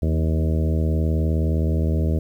harmonic tone with a mistuned harmonic, 79.4 Hz, D#2, 36 cents sharp, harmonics 1 / 2 / 3 / 4 / 5 / 6 / 7 / 8, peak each -19 / -25 / -29 / -31 / -33 / -35 / -36 / -37 dBFS, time 0.02-2.19 s, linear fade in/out 5 ms, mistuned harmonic 3, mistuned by -28 cents, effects 9-bit

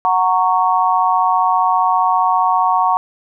sine chord, F# major, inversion none, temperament just, 740 / 925 / 1110 Hz, F#5 / A#5 / C#6, 0 / -14 / +2 cents, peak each -16 dBFS, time 0.05-2.97 s, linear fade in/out 0 ms, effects none

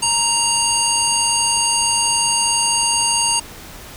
harmonic tone, 932.3 Hz, A#5, in tune, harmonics 1 / 3 / 5 / 7 / 9 / 10, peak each -22 / -22 / -22 / -22 / -22 / -22 dBFS, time 0.02-3.4 s, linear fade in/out 10 ms, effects pink hiss -37 dBFS RMS until 3.96 s

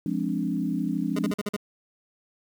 sine chord, D half-diminished seventh, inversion first, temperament equal, 174.61 / 207.7 / 261.6 / 293.7 Hz, F3 / Ab3 / C4 / D4, 0 / 0 / 0 / 0 cents, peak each -30 dBFS, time 0.06-1.32 s, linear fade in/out 2 ms
25% pulse tone bursts, 206.4 Hz, G#3, 10 cents flat, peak -22 dBFS, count 6, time 1.16-1.565 s, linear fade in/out 5 ms, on 30 ms, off 45 ms
effects 9-bit

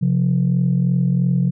sine tone pair together, 134.12 / 177.1 Hz, C3 / F3, +43 / +24 cents, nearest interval perfect fourth, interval 481 cents, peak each -16 dBFS, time 0.01-1.51 s, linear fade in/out 20 ms, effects tanh soft clip ceiling -9 dBFS

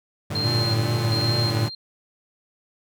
sawtooth chord, G suspended second, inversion none, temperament equal with one note detuned, 98 / 110 / 148.37 Hz, G2 / A2 / D3, 0 / 0 / +18 cents, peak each -26 dBFS, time 0.3-1.69 s, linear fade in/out 10 ms
sine tone with tremolo, 4186 Hz, C8, in tune, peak -24 dBFS, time 0.35-1.75 s, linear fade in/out 5 ms, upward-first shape square, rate 1.3 Hz, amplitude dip 65%
square tone with vibrato, 115.9 Hz, A#2, 10 cents flat, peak -23 dBFS, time 0.42-1.7 s, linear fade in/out 50 ms, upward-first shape triangle, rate 2.4 Hz, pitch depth 46 cents each way
effects none

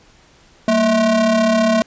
square ring-modulated tone, 212.3 Hz, G#3, 38 cents sharp, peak -10 dBFS, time 0.68-1.82 s, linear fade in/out 0 ms, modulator 442 Hz, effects pink hiss -50 dBFS RMS until 1.86 s + resampled to 16000 Hz

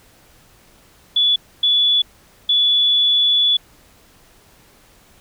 sine tone bursts at uneven times, 3433 Hz, A7, 43 cents flat, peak -12 dBFS, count 3, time 1.16-1.36 / 1.63-2.02 / 2.49-3.57 s, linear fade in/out 5 ms, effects pink hiss -51 dBFS RMS until 5.2 s

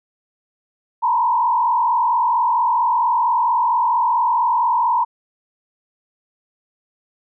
sine tone with frequency modulation, 957 Hz, A#5, 45 cents sharp, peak -14 dBFS, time 1.02-5.05 s, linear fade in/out 20 ms, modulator 44.4 Hz, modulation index 1.3, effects none

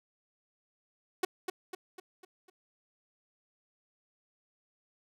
sawtooth tone with echo, 370 Hz, F#4, in tune, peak -22 dBFS, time 1.23-1.25 s, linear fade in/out 5 ms, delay 250 ms, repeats 5, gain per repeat -6 dB, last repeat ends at 2.5 s, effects none

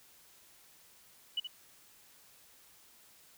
sine tone with echo, 2960 Hz, F#7, in tune, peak -30 dBFS, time 1.37-1.4 s, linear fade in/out 5 ms, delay 73 ms, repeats 1, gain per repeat -8 dB, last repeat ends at 1.473 s, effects white hiss -61 dBFS RMS until 3.37 s

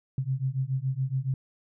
sine beating tone pair, 128.9 / 136 Hz, C3 / C#3, -26 / -33 cents, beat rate 7.1 Hz, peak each -29 dBFS, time 0.18-1.34 s, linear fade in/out 2 ms, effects none

